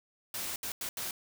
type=noise bursts at uneven times; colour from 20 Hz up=white; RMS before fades=-37 dBFS; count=4; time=0.34-0.56 / 0.63-0.72 / 0.81-0.89 / 0.97-1.11 s; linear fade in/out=2 ms; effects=none